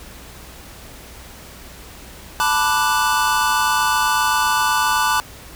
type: chord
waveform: square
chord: B minor seventh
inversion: third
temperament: equal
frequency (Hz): 880 / 987.8 / 1174.7 / 1480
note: A5 / B5 / D6 / F#6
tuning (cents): 0 / 0 / 0 / 0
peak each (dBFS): -22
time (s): 2.4-5.2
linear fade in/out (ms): 0
effects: added 60 Hz sine -43 dBFS peak until 5.55 s + pink hiss -40 dBFS RMS until 5.55 s